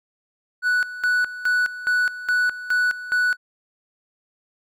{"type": "tone with tremolo", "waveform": "triangle", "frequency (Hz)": 1480, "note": "F#6", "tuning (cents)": 0, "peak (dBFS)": -15, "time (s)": [0.62, 3.37], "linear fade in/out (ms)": 50, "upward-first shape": "square", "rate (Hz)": 2.4, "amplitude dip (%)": 80, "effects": []}